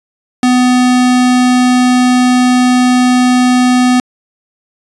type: tone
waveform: square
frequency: 250 Hz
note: B3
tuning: 21 cents sharp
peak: -7 dBFS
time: 0.43-4 s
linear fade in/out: 2 ms
effects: resampled to 22050 Hz

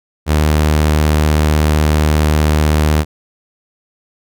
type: tone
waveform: sawtooth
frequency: 76.3 Hz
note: D#2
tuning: 33 cents flat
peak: -6 dBFS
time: 0.26-3.05 s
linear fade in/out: 50 ms
effects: none

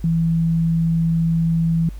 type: tone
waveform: sine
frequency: 164.81 Hz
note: E3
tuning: in tune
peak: -15 dBFS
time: 0.04-1.89 s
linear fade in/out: 2 ms
effects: added 50 Hz sine -30 dBFS peak until 1.99 s + pink hiss -51 dBFS RMS until 1.99 s

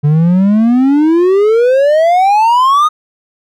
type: exponential sweep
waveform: triangle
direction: up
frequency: 143.4 to 1256 Hz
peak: -4 dBFS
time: 0.03-2.89 s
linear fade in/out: 20 ms
effects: none

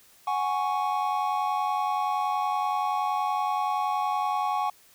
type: chord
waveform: triangle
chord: F# suspended second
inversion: none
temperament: equal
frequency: 740 / 830.6 / 1108.7 Hz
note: F#5 / G#5 / C#6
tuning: 0 / 0 / 0 cents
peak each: -28 / -26 / -27 dBFS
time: 0.27-4.7 s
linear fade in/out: 5 ms
effects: white hiss -57 dBFS RMS until 4.94 s

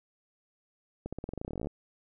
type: accelerating click train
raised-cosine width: 2 ms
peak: -23 dBFS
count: 20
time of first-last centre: 1.06-1.671 s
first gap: 66 ms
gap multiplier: 0.91
effects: none

